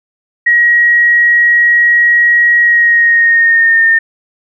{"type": "tone with pitch glide", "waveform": "sine", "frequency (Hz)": [1900, 1820.5], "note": ["A#6", "A#6"], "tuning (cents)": [33, -41], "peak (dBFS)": -5, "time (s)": [0.46, 3.99], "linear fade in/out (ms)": 10, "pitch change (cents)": -74, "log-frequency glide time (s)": [2.6, 3.85], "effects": []}